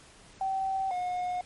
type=tone pair in turn; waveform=sine / triangle; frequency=770 / 721.7 Hz; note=G5 / F#5; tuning=-31 / -43 cents; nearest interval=minor second; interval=112 cents; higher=first; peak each=-27 dBFS; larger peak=neither; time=0.41-0.91 / 0.91-1.41 s; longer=neither; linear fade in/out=2 ms; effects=pink hiss -54 dBFS RMS until 1.45 s + MP3 48 kbps